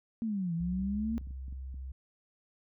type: exponential two-way sweep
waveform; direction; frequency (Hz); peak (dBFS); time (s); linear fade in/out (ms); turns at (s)
sine; down then up; 233.1 to 164.3 to 233.1; -30; 0.22-1.18; 0; 0.54
type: tone with pitch glide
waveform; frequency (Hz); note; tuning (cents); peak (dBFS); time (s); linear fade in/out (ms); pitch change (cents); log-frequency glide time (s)
sine; 66.6 to 65.68; C2 to C2; +31 to +7; -38; 0.6-1.92; 5; -24; 1.1-1.32
type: clicks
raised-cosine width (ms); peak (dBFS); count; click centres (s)
5; -38; 12; 0.728 / 0.792 / 0.826 / 0.952 / 1.118 / 1.175 / 1.213 / 1.272 / 1.308 / 1.482 / 1.526 / 1.743
effects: none